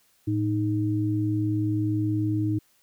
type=tone pair together; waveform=sine; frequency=109.99 / 311.1 Hz; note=A2 / D#4; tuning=0 / 0 cents; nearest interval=octave + tritone; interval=1800 cents; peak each=-25 dBFS; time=0.27-2.59 s; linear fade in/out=10 ms; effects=white hiss -64 dBFS RMS until 2.82 s